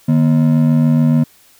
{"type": "ring-modulated tone", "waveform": "triangle", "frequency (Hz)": 196, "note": "G3", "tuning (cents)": 0, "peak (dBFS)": -4, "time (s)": [0.08, 1.24], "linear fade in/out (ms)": 10, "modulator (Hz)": 43.5, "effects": ["white hiss -49 dBFS RMS until 1.59 s"]}